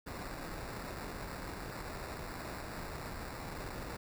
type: noise with sample-and-hold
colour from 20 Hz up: pink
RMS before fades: -43 dBFS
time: 0.06-3.97 s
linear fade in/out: 10 ms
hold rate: 3150 Hz
effects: none